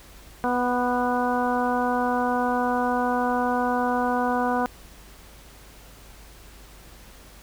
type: harmonic tone with a mistuned harmonic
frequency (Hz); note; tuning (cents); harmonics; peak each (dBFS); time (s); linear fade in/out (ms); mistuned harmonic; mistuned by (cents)
246.9; B3; 0; 1 / 2 / 3 / 4 / 5 / 6; -26 / -28 / -26 / -28 / -33 / -32; 0.44-4.66; 0; 5; -20
effects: added 50 Hz sine -48 dBFS peak until 7.42 s + pink hiss -49 dBFS RMS until 7.42 s